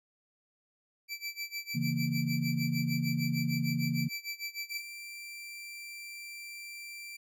25% pulse tone with tremolo, 2327 Hz, D7, 17 cents flat, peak -30 dBFS, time 1.08-4.85 s, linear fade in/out 50 ms, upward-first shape sine, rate 6.6 Hz, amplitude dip 90%
sine chord, A# diminished, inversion first, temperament equal, 138.59 / 164.81 / 233.1 Hz, C#3 / E3 / A#3, 0 / 0 / 0 cents, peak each -33 / -33 / -33 dBFS, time 1.74-4.09 s, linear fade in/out 20 ms
sawtooth tone, 2349 Hz, D7, in tune, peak -39 dBFS, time 4.69-7.17 s, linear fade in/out 10 ms
effects none

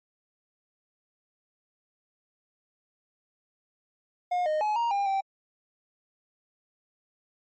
triangle tone with pitch steps, 716 / 616 / 848 / 937 / 801 / 779 Hz, F5 / D#5 / G#5 / A#5 / G5 / G5, +43 / -17 / +36 / +9 / +37 / -11 cents, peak -22 dBFS, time 4.31-5.21 s, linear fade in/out 10 ms, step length 150 ms, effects MP3 32 kbps

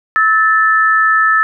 sine tone pair together, 1301.5 / 1760 Hz, E6 / A6, -22 / 0 cents, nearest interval perfect fourth, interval 522 cents, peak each -11 dBFS, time 0.16-1.43 s, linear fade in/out 0 ms, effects none

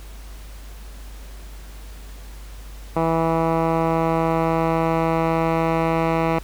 10% pulse tone with low-pass filter sweep, 163.6 Hz, E3, 13 cents flat, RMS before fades -20 dBFS, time 2.96-6.39 s, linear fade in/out 5 ms, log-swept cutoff 1200 to 1900 Hz, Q 1.2, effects added 50 Hz sine -35 dBFS peak until 6.43 s + pink hiss -46 dBFS RMS until 6.43 s

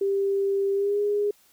sine tone with pitch glide, 394.8 to 411.8 Hz, G4 to G#4, +12 to -15 cents, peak -21 dBFS, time 0.01-1.31 s, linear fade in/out 5 ms, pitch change +73 cents, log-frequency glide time 0.74-1 s, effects white hiss -60 dBFS RMS until 1.52 s

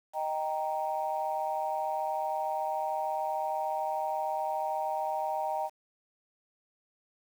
sine chord, Eb major, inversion none, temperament equal, 622.3 / 784 / 932.3 Hz, Eb5 / G5 / Bb5, 0 / 0 / 0 cents, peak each -34 / -32 / -34 dBFS, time 0.13-5.7 s, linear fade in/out 50 ms, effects tanh soft clip ceiling -20 dBFS + 9-bit

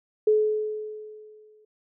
sine tone with exponential decay, 428.2 Hz, A4, 47 cents flat, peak -15 dBFS, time 0.27-1.65 s, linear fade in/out 5 ms, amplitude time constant 300 ms, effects none

